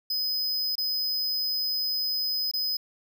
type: tone with dropouts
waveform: square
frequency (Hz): 5030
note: D#8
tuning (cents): +18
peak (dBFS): -26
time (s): 0.1-2.77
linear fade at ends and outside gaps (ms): 5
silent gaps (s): 0.755-0.78 / 2.514-2.536
effects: none